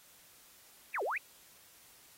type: exponential two-way sweep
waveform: sine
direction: down then up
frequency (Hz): 2700 to 370 to 2700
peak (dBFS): -32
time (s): 0.94-1.18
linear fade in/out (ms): 5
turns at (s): 1.03
effects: white hiss -60 dBFS RMS until 2.17 s + AAC 48 kbps